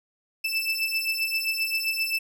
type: beating tone pair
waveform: 30% pulse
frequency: 2637 / 2644.6 Hz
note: E7 / E7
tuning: 0 / +5 cents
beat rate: 7.6 Hz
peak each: -25 dBFS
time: 0.44-2.19 s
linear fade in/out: 10 ms
effects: none